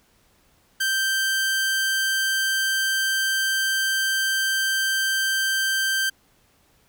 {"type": "tone", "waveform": "sawtooth", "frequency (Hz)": 1565, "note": "G6", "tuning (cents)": -3, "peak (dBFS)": -17, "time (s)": [0.8, 6.1], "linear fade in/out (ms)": 10, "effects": ["pink hiss -61 dBFS RMS until 6.88 s"]}